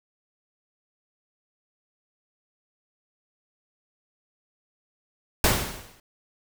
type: noise with exponential decay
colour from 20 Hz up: pink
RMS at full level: -17 dBFS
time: 5.44-6 s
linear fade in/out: 2 ms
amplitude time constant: 120 ms
effects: none